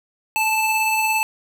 square tone pair together, 873.2 / 2637 Hz, A5 / E7, -13 / 0 cents, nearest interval octave + perfect fifth, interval 1913 cents, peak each -21 dBFS, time 0.36-1.23 s, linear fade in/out 0 ms, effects none

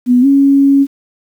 sine tone with pitch glide, 246.9 to 277.1 Hz, B3 to C#4, 0 to -1 cents, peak -5 dBFS, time 0.06-0.87 s, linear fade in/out 50 ms, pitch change +199 cents, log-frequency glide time 0.21-0.26 s, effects 7-bit

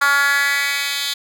10% pulse tone with high-pass filter sweep, 282 Hz, C#4, 30 cents sharp, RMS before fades -18 dBFS, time 0.01-1.14 s, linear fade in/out 10 ms, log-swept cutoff 1300 to 3200 Hz, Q 3.3, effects none

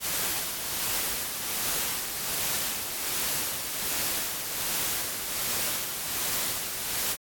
white noise with tremolo, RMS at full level -28 dBFS, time 0-7.17 s, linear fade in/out 50 ms, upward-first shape sine, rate 1.3 Hz, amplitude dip 45%, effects AAC 64 kbps

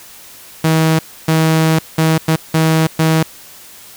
sawtooth tone bursts at uneven times, 159.9 Hz, D#3, 48 cents sharp, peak -6 dBFS, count 6, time 0.64-0.99 / 1.28-1.79 / 1.98-2.18 / 2.28-2.36 / 2.54-2.87 / 2.99-3.23 s, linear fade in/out 5 ms, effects white hiss -38 dBFS RMS until 3.96 s

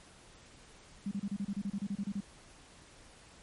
sine tone bursts, 200 Hz, G3, 35 cents sharp, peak -32 dBFS, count 14, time 1.06-2.205 s, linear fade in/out 5 ms, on 53 ms, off 31 ms, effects pink hiss -57 dBFS RMS until 3.42 s + MP3 48 kbps

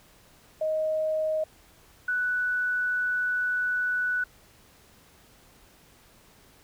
sine tone pair in turn, 626 / 1483.3 Hz, D#5 / F#6, +10 / +4 cents, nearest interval octave + minor third, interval 1494 cents, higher second, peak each -24 dBFS, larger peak neither, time 0.61-1.44 / 2.08-4.24 s, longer second, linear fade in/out 5 ms, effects pink hiss -57 dBFS RMS until 6.63 s

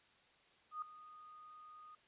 sine tone with ADSR envelope, 1236 Hz, D#6, 12 cents flat, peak -38 dBFS, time 0.71-1.95 s, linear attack 110 ms, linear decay 3 ms, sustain -16 dB, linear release 3 ms, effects white hiss -69 dBFS RMS until 2.07 s + resampled to 8000 Hz

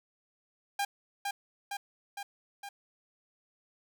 sawtooth tone with echo, 803 Hz, G5, 41 cents sharp, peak -25 dBFS, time 0.79-0.85 s, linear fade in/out 5 ms, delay 460 ms, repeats 4, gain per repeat -3 dB, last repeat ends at 2.69 s, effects none

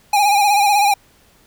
square tone with vibrato, 816 Hz, G#5, 31 cents flat, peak -12 dBFS, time 0.13-0.94 s, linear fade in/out 5 ms, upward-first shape sine, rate 16 Hz, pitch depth 56 cents each way, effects pink hiss -53 dBFS RMS until 1.46 s

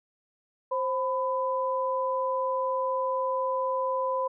sine tone pair together, 526.2 / 1002 Hz, C5 / B5, +10 / +25 cents, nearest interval major seventh, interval 1115 cents, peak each -28 dBFS, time 0.71-4.28 s, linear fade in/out 10 ms, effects none

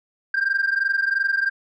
sine tone pair together, 1577.1 / 1600 Hz, G6 / G6, +10 / +35 cents, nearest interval unison, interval 25 cents, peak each -20 dBFS, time 0.34-1.5 s, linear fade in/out 5 ms, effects tanh soft clip ceiling -15 dBFS

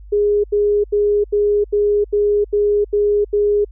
sine tone bursts, 412.8 Hz, G#4, 10 cents flat, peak -12 dBFS, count 9, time 0.12-3.648 s, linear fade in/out 10 ms, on 320 ms, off 81 ms, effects added 50 Hz sine -35 dBFS peak until 3.71 s

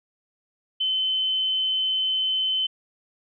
sine tone, 3058 Hz, G7, 44 cents flat, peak -21 dBFS, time 0.8-2.67 s, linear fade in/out 10 ms, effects none

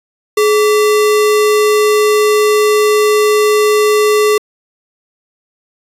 sine tone with sample-and-hold, 422.7 Hz, G#4, 31 cents sharp, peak -7 dBFS, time 0.37-4.38 s, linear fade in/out 5 ms, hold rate 1575 Hz, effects resampled to 32000 Hz

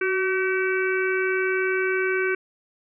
harmonic tone with a mistuned harmonic, 381.2 Hz, G4, 48 cents flat, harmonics 1 / 3 / 4 / 5 / 6 / 7, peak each -23 / -35 / -26 / -37 / -29 / -38 dBFS, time 0.01-2.35 s, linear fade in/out 5 ms, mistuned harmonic 1, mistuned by -32 cents, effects none

